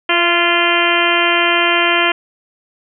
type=harmonic tone with a mistuned harmonic; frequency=346 Hz; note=F4; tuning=16 cents flat; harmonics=1 / 2 / 3 / 4 / 5 / 6 / 7 / 8 / 9; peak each=-20 / -20 / -20 / -20 / -20 / -20 / -20 / -20 / -20 dBFS; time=0.09-2.12 s; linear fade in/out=5 ms; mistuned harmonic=2; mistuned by=-24 cents; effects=none